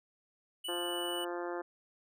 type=tone; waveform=square; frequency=2960 Hz; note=F#7; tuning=in tune; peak=-38 dBFS; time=0.64-1.25 s; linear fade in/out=10 ms
type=harmonic tone; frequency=174.61 Hz; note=F3; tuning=in tune; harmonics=2 / 3 / 4 / 5 / 6 / 7 / 8 / 9 / 10; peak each=-38 / -42 / -44 / -46 / -48 / -49 / -50 / -51 / -52 dBFS; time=0.68-1.62 s; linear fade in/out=10 ms
effects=none